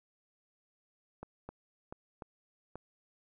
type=clicks; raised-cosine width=1 ms; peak=-29 dBFS; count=5; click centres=1.23 / 1.49 / 1.925 / 2.222 / 2.756 s; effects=none